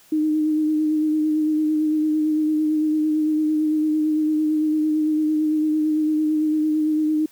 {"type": "tone with vibrato", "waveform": "sine", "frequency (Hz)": 308.1, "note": "D#4", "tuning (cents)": -17, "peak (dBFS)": -17, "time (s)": [0.12, 7.26], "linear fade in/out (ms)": 5, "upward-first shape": "sine", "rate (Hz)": 8.9, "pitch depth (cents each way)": 22, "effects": ["white hiss -53 dBFS RMS until 7.31 s"]}